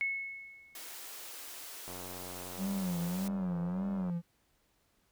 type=tone with exponential decay; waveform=sine; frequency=2194 Hz; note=C#7; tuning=18 cents flat; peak=-28 dBFS; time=0.01-0.98 s; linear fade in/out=0 ms; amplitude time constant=210 ms
type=high-pass noise; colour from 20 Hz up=white; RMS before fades=-46 dBFS; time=0.75-3.28 s; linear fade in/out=2 ms; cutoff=280 Hz; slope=48 dB/octave
type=click train; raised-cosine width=1 ms; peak=-32 dBFS; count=201; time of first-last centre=1.88-4.097 s; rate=90.2 Hz
type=tone with vibrato; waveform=triangle; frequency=183.8 Hz; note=F#3; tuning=11 cents flat; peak=-30 dBFS; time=2.57-4.22 s; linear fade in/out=50 ms; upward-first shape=sine; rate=1.7 Hz; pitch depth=130 cents each way
effects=pink hiss -73 dBFS RMS until 5.11 s